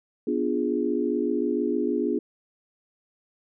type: chord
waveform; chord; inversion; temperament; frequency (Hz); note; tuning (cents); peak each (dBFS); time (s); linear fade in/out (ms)
sine; B diminished seventh; none; equal; 246.9 / 293.7 / 349.2 / 415.3; B3 / D4 / F4 / Ab4; 0 / 0 / 0 / 0; -28; 0.27-2.19; 5
effects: none